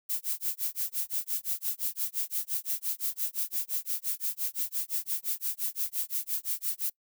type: noise with tremolo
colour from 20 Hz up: violet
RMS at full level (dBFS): -29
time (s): 0.09-6.9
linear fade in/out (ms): 10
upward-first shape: sine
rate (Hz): 5.8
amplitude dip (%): 100
effects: noise-tail reverb RT60 0.1 s tail -24 dB re dry